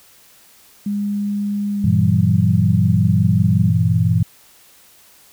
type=tone with pitch glide; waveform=sine; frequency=204 to 190.34 Hz; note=G#3 to F#3; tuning=-31 to +49 cents; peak=-18 dBFS; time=0.86-3.7 s; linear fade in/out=5 ms; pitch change=-120 cents; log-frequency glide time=1.72-2.25 s
type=chord; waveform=sine; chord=E diminished; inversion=first; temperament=just; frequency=98.89 / 118.67 / 164.81 Hz; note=G2 / Bb2 / E3; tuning=+16 / +31 / 0 cents; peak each=-17 / -17 / -17 dBFS; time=1.84-4.23 s; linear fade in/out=5 ms
effects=white hiss -49 dBFS RMS until 5.32 s